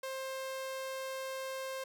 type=tone; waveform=sawtooth; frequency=529 Hz; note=C5; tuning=19 cents sharp; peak=-34 dBFS; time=0.03-1.84 s; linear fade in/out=5 ms; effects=none